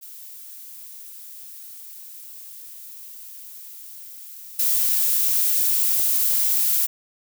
violet noise with level steps, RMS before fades -40 / -20 dBFS, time 0.01-6.87 s, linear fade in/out 20 ms, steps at 4.59 s, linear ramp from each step 5 ms, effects none

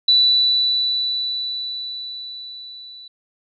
sine tone with level ramp, 3965 Hz, B7, 6 cents sharp, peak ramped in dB -10 to -37 dBFS, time 0.08-3.08 s, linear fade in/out 5 ms, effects none

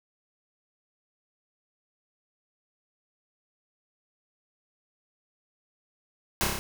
pink noise with echo, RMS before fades -25 dBFS, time 6.41-6.44 s, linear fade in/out 0 ms, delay 30 ms, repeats 5, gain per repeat -2 dB, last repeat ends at 6.59 s, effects none

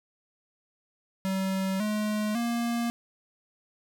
square tone with pitch steps, 191.1 / 212 / 235.3 Hz, G3 / G#3 / A#3, -44 / +36 / +16 cents, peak -27 dBFS, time 1.25-2.9 s, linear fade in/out 0 ms, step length 550 ms, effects none

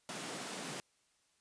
pink high-pass noise, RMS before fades -43 dBFS, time 0.09-0.8 s, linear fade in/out 0 ms, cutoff 140 Hz, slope 48 dB/octave, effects white hiss -74 dBFS RMS until 1.4 s + resampled to 22050 Hz

